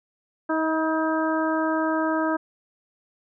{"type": "harmonic tone with a mistuned harmonic", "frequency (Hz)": 317.2, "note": "D#4", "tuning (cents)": 33, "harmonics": [1, 2, 3, 4, 5], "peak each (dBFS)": [-24, -27, -29, -30, -31], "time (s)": [0.49, 2.37], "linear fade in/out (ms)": 10, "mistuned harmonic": 3, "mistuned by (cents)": 20, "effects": []}